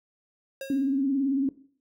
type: tone with exponential decay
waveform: square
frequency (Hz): 541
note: C#5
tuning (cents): -42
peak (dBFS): -32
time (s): 0.61-1.03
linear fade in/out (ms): 2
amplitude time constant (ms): 91
type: tone with vibrato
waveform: sine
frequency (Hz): 273.1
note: C#4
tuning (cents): -26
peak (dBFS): -22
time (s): 0.7-1.49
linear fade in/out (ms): 2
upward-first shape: sine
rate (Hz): 18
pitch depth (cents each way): 75
effects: noise-tail reverb RT60 0.5 s tail -17 dB re dry